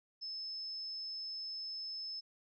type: tone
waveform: sine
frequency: 5230 Hz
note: E8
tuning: 15 cents flat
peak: -40 dBFS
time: 0.21-2.21 s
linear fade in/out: 20 ms
effects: none